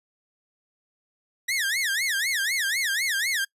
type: tone with vibrato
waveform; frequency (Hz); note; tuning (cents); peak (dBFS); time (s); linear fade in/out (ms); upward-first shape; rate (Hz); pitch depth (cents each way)
sawtooth; 1864.7; A#6; 0; -20; 1.48-3.45; 10; sine; 4; 290
effects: noise-tail reverb RT60 0.1 s tail -23 dB re dry + resampled to 32000 Hz